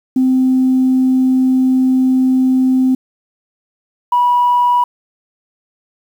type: tone pair in turn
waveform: sine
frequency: 258.8 / 974.7 Hz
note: C4 / B5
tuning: -19 / -23 cents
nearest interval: octave + major seventh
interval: 2296 cents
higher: second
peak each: -8 / -8 dBFS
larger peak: neither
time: 0.16-2.95 / 4.12-4.84 s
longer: first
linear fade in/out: 5 ms
effects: tanh soft clip ceiling -5 dBFS + 7-bit